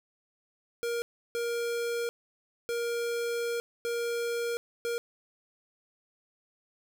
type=tone bursts at uneven times; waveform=square; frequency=470.6 Hz; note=A#4; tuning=16 cents sharp; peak=-30 dBFS; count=5; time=0.83-1.02 / 1.35-2.09 / 2.69-3.6 / 3.85-4.57 / 4.85-4.98 s; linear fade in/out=0 ms; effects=none

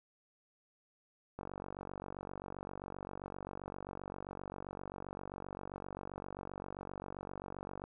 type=click train; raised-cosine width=1 ms; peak=-29 dBFS; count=308; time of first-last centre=1.39-7.84 s; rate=47.6 Hz; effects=none

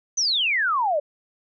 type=exponential sweep; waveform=sine; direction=down; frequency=6272 to 560 Hz; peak=-19 dBFS; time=0.17-1 s; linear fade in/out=10 ms; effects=none

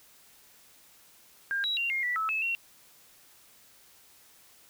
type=tone with pitch steps; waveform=sine; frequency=1603 / 3883 / 2767 / 2131 / 1959 / 1303 / 2602 / 2734 Hz; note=G6 / B7 / F7 / C7 / B6 / E6 / E7 / F7; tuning=+38 / -30 / -17 / +31 / -15 / -20 / -23 / -37 cents; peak=-27 dBFS; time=1.51-2.55 s; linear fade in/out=0 ms; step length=130 ms; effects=white hiss -58 dBFS RMS until 4.69 s

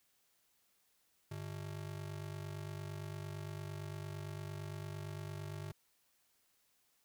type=ring-modulated tone; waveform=square; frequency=125.5 Hz; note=B2; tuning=28 cents sharp; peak=-40 dBFS; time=1.31-5.72 s; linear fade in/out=2 ms; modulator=24.4 Hz; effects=white hiss -75 dBFS RMS until 7.04 s

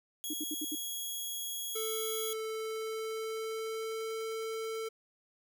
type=tone; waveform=10% pulse; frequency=3322 Hz; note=G#7; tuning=in tune; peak=-28 dBFS; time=0.24-2.33 s; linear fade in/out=0 ms
type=tone bursts; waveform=sine; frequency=303.9 Hz; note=D#4; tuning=41 cents flat; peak=-35 dBFS; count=5; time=0.3-0.752 s; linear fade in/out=5 ms; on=36 ms; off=68 ms
type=tone with pitch glide; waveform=square; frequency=440 to 445.4 Hz; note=A4 to A4; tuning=0 to +21 cents; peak=-36 dBFS; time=1.75-4.89 s; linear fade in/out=10 ms; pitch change=+21 cents; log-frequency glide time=2.48-4.23 s
effects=none

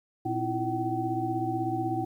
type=tone cluster; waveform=sine; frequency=117.7 / 262.3 / 324.3 / 340.4 / 761 Hz; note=A#2 / C4 / E4 / F4 / F#5; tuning=+17 / +4 / -28 / -44 / +48 cents; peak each=-34 / -39 / -32 / -34 / -31 dBFS; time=0.25-2.05 s; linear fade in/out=10 ms; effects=10-bit

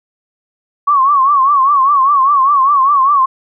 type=tone with vibrato; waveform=sine; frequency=1108.7 Hz; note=C#6; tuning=in tune; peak=-7 dBFS; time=0.87-3.26 s; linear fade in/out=10 ms; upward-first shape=triangle; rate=5 Hz; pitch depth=130 cents each way; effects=none

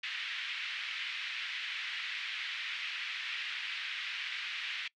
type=band-pass noise; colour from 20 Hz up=pink; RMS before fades=-39 dBFS; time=0.03-4.88 s; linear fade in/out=5 ms; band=1900 to 3400 Hz; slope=24 dB/octave; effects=noise-tail reverb RT60 0.1 s tail -23 dB re dry

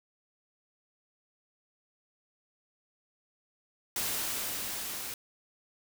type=noise with level ramp; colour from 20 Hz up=white; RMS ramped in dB=-32 to -39 dBFS; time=3.96-5.14 s; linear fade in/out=2 ms; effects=none

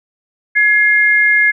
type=tone pair together; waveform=sine; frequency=1686.3 / 2123 Hz; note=G#6 / C7; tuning=+26 / +25 cents; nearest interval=major third; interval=399 cents; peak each=-11 dBFS; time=0.55-1.52 s; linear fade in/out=20 ms; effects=none

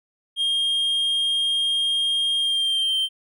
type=tone with pitch glide; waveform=triangle; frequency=3225 to 3133 Hz; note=G7 to G7; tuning=+48 to -2 cents; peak=-18 dBFS; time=0.36-3.09 s; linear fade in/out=50 ms; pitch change=-50 cents; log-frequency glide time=2.38-2.97 s; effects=none

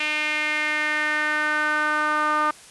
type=tone with band-pass filter sweep; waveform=sawtooth; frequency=303.1 Hz; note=D#4; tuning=45 cents flat; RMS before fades=-23 dBFS; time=0-2.51 s; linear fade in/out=5 ms; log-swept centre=2500 to 1200 Hz; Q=4.1; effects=white hiss -46 dBFS RMS until 2.7 s + resampled to 24000 Hz

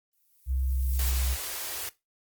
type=noise with exponential growth; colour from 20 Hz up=violet; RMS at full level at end=-32 dBFS; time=0.13-1.1 s; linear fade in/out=2 ms; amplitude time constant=210 ms
type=tone with pitch glide; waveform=sine; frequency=65.41 to 64.7 Hz; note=C2 to C2; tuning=0 to -19 cents; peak=-25 dBFS; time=0.46-1.37 s; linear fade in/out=50 ms; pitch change=-19 cents; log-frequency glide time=0.7-1.04 s
type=band-stop noise; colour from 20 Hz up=white; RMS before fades=-35 dBFS; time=0.99-1.89 s; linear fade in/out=2 ms; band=110 to 310 Hz; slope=48 dB/octave
effects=noise-tail reverb RT60 0.2 s tail -18 dB re dry + Opus 24 kbps

